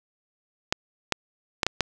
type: clicks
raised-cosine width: 0.2 ms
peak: -4 dBFS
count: 5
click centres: 0.725 / 1.123 / 1.632 / 1.666 / 1.807 s
effects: none